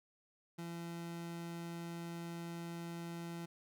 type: tone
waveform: 30% pulse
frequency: 169.5 Hz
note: E3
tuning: 49 cents sharp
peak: -40 dBFS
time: 0.58-3.46 s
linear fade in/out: 10 ms
effects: none